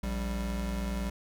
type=tone pair together; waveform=square; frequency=58.27 / 196 Hz; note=A#1 / G3; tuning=0 / 0 cents; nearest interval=octave + major sixth; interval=2100 cents; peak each=-33 / -36 dBFS; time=0.03-1.1 s; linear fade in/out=5 ms; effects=none